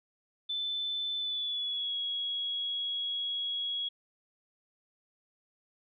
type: tone with pitch glide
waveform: sine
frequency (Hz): 3520 to 3326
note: A7 to G#7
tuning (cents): 0 to +2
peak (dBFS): -31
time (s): 0.49-3.89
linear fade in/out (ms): 10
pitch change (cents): -98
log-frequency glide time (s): 1.18-1.95
effects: none